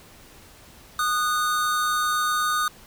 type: tone pair together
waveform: square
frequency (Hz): 1231.5 / 1479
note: D#6 / F#6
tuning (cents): -18 / -1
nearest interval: minor third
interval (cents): 317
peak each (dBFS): -23 / -28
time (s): 0.99-2.68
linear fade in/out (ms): 2
effects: pink hiss -49 dBFS RMS until 2.86 s